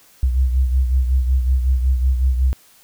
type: beating tone pair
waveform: sine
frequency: 63.8 / 69.2 Hz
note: C2 / C#2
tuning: -43 / -2 cents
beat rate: 5.4 Hz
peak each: -14 / -23 dBFS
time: 0.23-2.53 s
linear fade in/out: 0 ms
effects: white hiss -51 dBFS RMS until 2.83 s